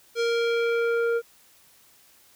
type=tone with low-pass filter sweep; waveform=square; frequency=466.2 Hz; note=A#4; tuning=in tune; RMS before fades=-24 dBFS; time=0.15-1.22 s; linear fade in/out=50 ms; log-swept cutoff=5500 to 1100 Hz; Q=1.3; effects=white hiss -57 dBFS RMS until 2.35 s